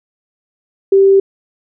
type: tone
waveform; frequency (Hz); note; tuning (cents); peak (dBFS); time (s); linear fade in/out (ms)
sine; 390.4; G4; -7; -5; 0.92-1.2; 5
effects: none